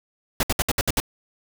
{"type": "noise bursts", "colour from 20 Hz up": "pink", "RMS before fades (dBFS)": -21, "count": 7, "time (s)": [0.4, 1.001], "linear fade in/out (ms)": 2, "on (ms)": 31, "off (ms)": 64, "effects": []}